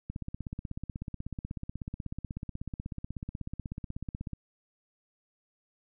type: click train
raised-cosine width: 5 ms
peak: -24 dBFS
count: 70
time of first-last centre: 0.1-4.333 s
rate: 16.3 Hz
effects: none